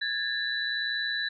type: tone cluster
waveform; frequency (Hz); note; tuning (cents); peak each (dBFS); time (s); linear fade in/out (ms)
sine; 1650 / 1771 / 3963; G#6 / A6 / B7; -12 / +11 / +5; -32 / -33 / -31; 0.01-1.29; 10
effects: none